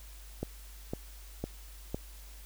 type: click train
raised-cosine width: 2 ms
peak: -20 dBFS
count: 4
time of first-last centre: 0.43-1.945 s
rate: 1.98 Hz
effects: added 50 Hz sine -47 dBFS peak until 2.45 s + white hiss -55 dBFS RMS until 2.45 s